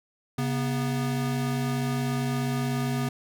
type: tone pair together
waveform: square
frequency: 135.44 / 244.7 Hz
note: C#3 / B3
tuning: -40 / -16 cents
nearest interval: minor seventh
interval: 1024 cents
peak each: -28 / -30 dBFS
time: 0.38-3.09 s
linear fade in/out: 5 ms
effects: none